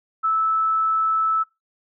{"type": "tone", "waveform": "sine", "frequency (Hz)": 1310, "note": "E6", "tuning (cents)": -11, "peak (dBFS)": -17, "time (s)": [0.23, 1.44], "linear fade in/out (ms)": 20, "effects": ["noise-tail reverb RT60 0.2 s tail -21 dB re dry"]}